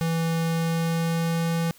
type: tone with pitch glide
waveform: square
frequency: 164.81 to 166.44 Hz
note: E3 to E3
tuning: 0 to +17 cents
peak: -23 dBFS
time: 0.01-1.71 s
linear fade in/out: 0 ms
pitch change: +17 cents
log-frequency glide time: 0.45-1.52 s
effects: white hiss -53 dBFS RMS until 1.78 s